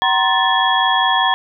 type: tone cluster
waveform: sine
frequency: 762 / 947 / 1052 / 1753 / 3317 Hz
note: G5 / A#5 / C6 / A6 / G#7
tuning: -49 / +27 / +9 / -7 / -3 cents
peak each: -19 dBFS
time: 0.02-1.34 s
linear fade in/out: 0 ms
effects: none